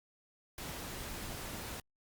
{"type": "noise", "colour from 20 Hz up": "pink", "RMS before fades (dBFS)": -43, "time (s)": [0.58, 1.8], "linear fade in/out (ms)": 2, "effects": ["Opus 48 kbps"]}